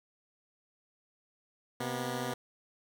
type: tone pair together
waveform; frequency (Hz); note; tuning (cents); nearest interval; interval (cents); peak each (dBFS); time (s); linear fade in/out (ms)
10% pulse; 127.82 / 241.3; C3 / B3; -40 / -40; major seventh; 1100; -28; 1.8-2.34; 5
effects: none